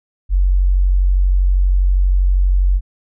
sine tone, 46.25 Hz, F#1, in tune, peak -10 dBFS, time 0.29-2.81 s, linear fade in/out 50 ms, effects none

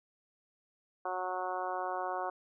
harmonic tone, 183.6 Hz, F#3, 13 cents flat, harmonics 2 / 3 / 4 / 5 / 6 / 7 / 8, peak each -43 / -41 / -37 / -41 / -40 / -45 / -46 dBFS, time 1.05-2.3 s, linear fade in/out 5 ms, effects none

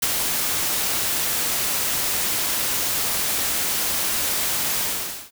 white noise with ADSR envelope, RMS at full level -20 dBFS, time 0.02-5.31 s, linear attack 8 ms, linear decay 48 ms, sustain -3 dB, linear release 500 ms, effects none

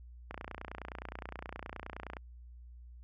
click train, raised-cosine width 0.5 ms, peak -26 dBFS, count 56, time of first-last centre 0.31-2.168 s, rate 29.6 Hz, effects added 60 Hz sine -49 dBFS peak until 3.03 s

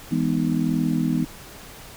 sine chord, E major seventh, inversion none, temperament just, 164.81 / 206 / 247.2 / 309 Hz, E3 / G#3 / B3 / D#4, 0 / -14 / +2 / -12 cents, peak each -24 / -27 / -23 / -27 dBFS, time 0.11-1.25 s, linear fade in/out 10 ms, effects pink hiss -42 dBFS RMS until 1.96 s

